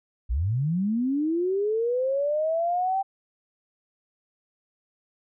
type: linear sweep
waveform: sine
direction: up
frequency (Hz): 51 to 785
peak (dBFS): -22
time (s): 0.29-3.03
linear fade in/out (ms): 20
effects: none